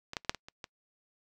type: clicks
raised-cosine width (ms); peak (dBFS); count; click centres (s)
0.2; -22 / -15 / -30 / -8 / -22 / -29 / -23; 7; 0.134 / 0.168 / 0.248 / 0.295 / 0.347 / 0.485 / 0.642
effects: noise-tail reverb RT60 0.1 s tail -26 dB re dry